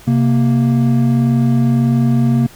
triangle tone pair together, 131.44 / 233.1 Hz, C3 / A#3, +8 / 0 cents, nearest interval minor seventh, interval 992 cents, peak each -11 dBFS, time 0.07-2.47 s, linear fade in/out 10 ms, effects pink hiss -41 dBFS RMS until 2.55 s

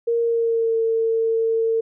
sine tone with pitch glide, 466.2 to 451.9 Hz, A#4 to A4, 0 to +46 cents, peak -17 dBFS, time 0.07-1.81 s, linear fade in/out 10 ms, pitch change -54 cents, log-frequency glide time 0.21-0.78 s, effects none

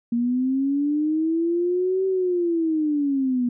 sine linear two-way sweep, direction up then down, 233.1 to 383.4 to 240 Hz, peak -19 dBFS, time 0.12-3.49 s, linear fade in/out 5 ms, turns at 2.06 s, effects none

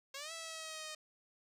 5% pulse exponential two-way sweep, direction up then down, 535 to 659.3 to 617 Hz, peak -32 dBFS, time 0.14-0.95 s, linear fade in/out 5 ms, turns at 0.32 s, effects resampled to 32000 Hz

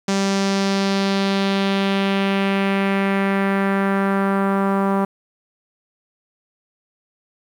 sawtooth tone with low-pass filter sweep, 196 Hz, G3, in tune, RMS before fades -19 dBFS, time 0.08-5.05 s, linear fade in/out 5 ms, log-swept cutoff 6400 to 1100 Hz, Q 2, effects 8-bit

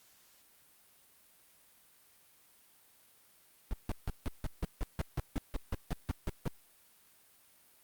brown noise bursts, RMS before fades -32 dBFS, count 16, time 3.71-6.478 s, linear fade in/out 0 ms, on 23 ms, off 160 ms, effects white hiss -64 dBFS RMS until 7.83 s + Opus 48 kbps

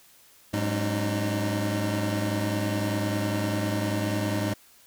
25% pulse tone cluster, 105.1 / 189.6 / 273.4 / 305.3 Hz, G#2 / F#3 / C#4 / D#4, +21 / +43 / -24 / -33 cents, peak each -24 / -33 / -33 / -26 dBFS, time 0.53-4.54 s, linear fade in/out 10 ms, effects white hiss -56 dBFS RMS until 4.86 s

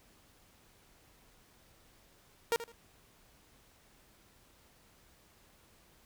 sawtooth tone with echo, 465.4 Hz, A#4, 3 cents flat, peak -23 dBFS, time 2.52-2.56 s, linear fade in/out 0 ms, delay 79 ms, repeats 2, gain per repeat -13 dB, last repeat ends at 2.718 s, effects pink hiss -64 dBFS RMS until 6.05 s

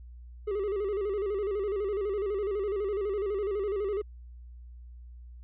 triangle tone with vibrato, 403.4 Hz, G4, 50 cents sharp, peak -26 dBFS, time 0.47-4.02 s, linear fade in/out 10 ms, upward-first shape square, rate 12 Hz, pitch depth 77 cents each way, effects added 60 Hz sine -44 dBFS peak until 5.43 s + resampled to 8000 Hz

